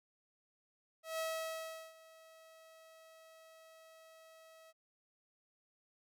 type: tone with ADSR envelope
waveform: sawtooth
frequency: 645 Hz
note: E5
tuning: 38 cents flat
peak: -32 dBFS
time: 1.03-4.73 s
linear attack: 160 ms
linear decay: 740 ms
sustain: -22 dB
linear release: 34 ms
effects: none